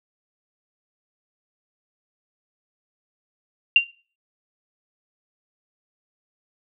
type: tone with exponential decay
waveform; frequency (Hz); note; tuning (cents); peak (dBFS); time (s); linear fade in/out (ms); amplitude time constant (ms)
sine; 2773; F7; -13; -6; 3.76-3.87; 2; 22
effects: noise-tail reverb RT60 0.4 s tail -19 dB re dry